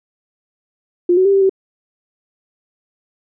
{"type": "tone with pitch steps", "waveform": "sine", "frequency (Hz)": [352.4, 373.6, 395.7, 391.1, 383.6], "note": ["F4", "F#4", "G4", "G4", "G4"], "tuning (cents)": [16, 17, 16, -4, -37], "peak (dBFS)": -9, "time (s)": [1.09, 1.495], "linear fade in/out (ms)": 5, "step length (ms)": 81, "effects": []}